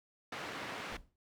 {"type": "band-pass noise", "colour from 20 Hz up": "white", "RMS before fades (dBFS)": -43, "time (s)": [0.32, 0.97], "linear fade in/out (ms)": 5, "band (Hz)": [120, 2100], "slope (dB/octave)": 12}
{"type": "noise with exponential decay", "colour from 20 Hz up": "brown", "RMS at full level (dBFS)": -42, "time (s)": [0.92, 1.16], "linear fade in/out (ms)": 1, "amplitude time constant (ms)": 51}
{"effects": []}